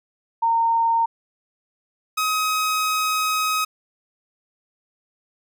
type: tone pair in turn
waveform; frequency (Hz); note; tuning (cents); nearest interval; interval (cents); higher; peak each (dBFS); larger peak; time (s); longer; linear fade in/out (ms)
sine / sawtooth; 918 / 1265.7; A#5 / D#6; -27 / +29; tritone; 556; second; -16; neither; 0.42-1.06 / 2.17-3.65; second; 10
effects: none